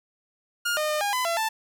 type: tone with pitch steps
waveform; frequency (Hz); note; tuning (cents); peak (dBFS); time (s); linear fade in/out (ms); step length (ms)
sawtooth; 1417 / 611 / 607 / 814 / 1008 / 675 / 883; F6 / D#5 / D#5 / G#5 / B5 / E5 / A5; +25 / -32 / -43 / -35 / +35 / +41 / +6; -20; 0.65-1.49; 10; 120
effects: none